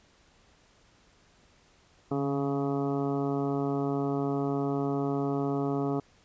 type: harmonic tone with a mistuned harmonic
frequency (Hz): 139.7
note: C#3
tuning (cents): +14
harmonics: 1 / 2 / 3 / 4 / 5 / 6 / 7 / 8 / 9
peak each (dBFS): -33 / -30 / -32 / -43 / -37 / -43 / -47 / -44 / -44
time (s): 2.11-6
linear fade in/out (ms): 5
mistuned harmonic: 1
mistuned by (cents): +41
effects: pink hiss -62 dBFS RMS until 6.24 s + resampled to 16000 Hz